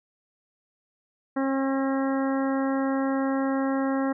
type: harmonic tone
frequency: 269.7 Hz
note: C#4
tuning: 47 cents flat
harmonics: 1 / 2 / 3 / 4 / 5 / 6 / 7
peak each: -24 / -30 / -34 / -36 / -38 / -40 / -41 dBFS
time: 1.36-4.13 s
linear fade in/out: 10 ms
effects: none